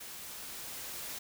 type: noise with level ramp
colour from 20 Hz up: white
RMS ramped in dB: -46 to -41 dBFS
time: 0-1.19 s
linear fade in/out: 10 ms
effects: none